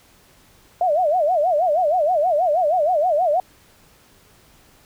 sine tone with vibrato, 659.3 Hz, E5, in tune, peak -15 dBFS, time 0.81-3.4 s, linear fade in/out 2 ms, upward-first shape sine, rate 6.3 Hz, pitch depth 220 cents each way, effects pink hiss -53 dBFS RMS until 4.85 s

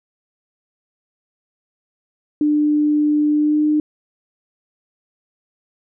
sine tone with pitch glide, 298.5 to 302.5 Hz, D4 to D#4, +28 to -49 cents, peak -13 dBFS, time 2.41-3.8 s, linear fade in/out 2 ms, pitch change +23 cents, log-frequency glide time 3.33-3.64 s, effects none

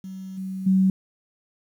sine tone with level steps, 189.6 Hz, F#3, 43 cents sharp, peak -33 / -28 / -15 dBFS, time 0.04-0.9 s, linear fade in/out 2 ms, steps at 0.37 / 0.66 s, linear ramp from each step 10 ms, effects 9-bit

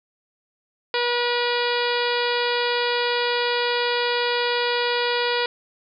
harmonic tone, 482.8 Hz, B4, 39 cents flat, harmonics 1 / 2 / 3 / 4 / 5 / 6 / 7 / 8 / 9 / 10, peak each -24 / -27 / -29 / -30 / -31 / -32 / -32 / -33 / -34 / -34 dBFS, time 0.94-5.46 s, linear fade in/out 2 ms, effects none

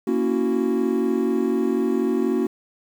triangle chord, F# dominant seventh, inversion first, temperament equal, 233.1 / 277.2 / 329.6 / 370 Hz, A#3 / C#4 / E4 / F#4, 0 / 0 / 0 / 0 cents, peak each -22 / -23 / -25 / -21 dBFS, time 0.07-2.47 s, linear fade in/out 5 ms, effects 8-bit

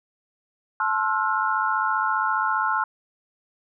sine tone cluster, 871 / 1060 / 1337 / 1432 Hz, A5 / C6 / E6 / F6, -18 / +22 / +24 / +43 cents, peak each -26 dBFS, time 0.8-2.84 s, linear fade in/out 2 ms, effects none

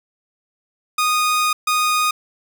sawtooth tone bursts at uneven times, 1237 Hz, D#6, 10 cents flat, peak -12 dBFS, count 2, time 0.98-1.53 / 1.67-2.11 s, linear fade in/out 5 ms, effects none

